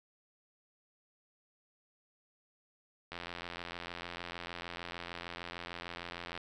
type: click train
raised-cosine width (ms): 0.3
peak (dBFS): -25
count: 283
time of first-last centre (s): 3.12-6.376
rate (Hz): 86.6
effects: none